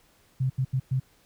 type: tone bursts at uneven times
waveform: sine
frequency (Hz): 130.81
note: C3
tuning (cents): 0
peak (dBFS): -22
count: 4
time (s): 0.4-0.5 / 0.58-0.65 / 0.73-0.8 / 0.91-1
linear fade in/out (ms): 10
effects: pink hiss -62 dBFS RMS until 1.25 s